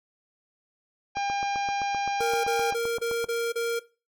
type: harmonic tone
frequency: 802 Hz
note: G5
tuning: 39 cents sharp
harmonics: 1 / 2 / 3 / 4 / 5 / 6 / 7 / 8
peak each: -27 / -39 / -35 / -43 / -46 / -45 / -43 / -52 dBFS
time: 1.15-2.75 s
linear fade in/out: 20 ms
type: click train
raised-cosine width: 1 ms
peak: -23 dBFS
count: 17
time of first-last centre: 1.17-3.243 s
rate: 7.72 Hz
type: tone bursts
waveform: square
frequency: 466 Hz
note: A#4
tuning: 1 cent flat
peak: -26 dBFS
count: 6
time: 2.2-3.795 s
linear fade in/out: 10 ms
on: 240 ms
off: 31 ms
effects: noise-tail reverb RT60 0.3 s tail -18 dB re dry